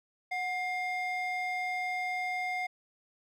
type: ring-modulated tone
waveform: triangle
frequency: 1424 Hz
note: F6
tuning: 33 cents sharp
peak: -26 dBFS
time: 0.31-2.67 s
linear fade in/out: 10 ms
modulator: 690 Hz
effects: none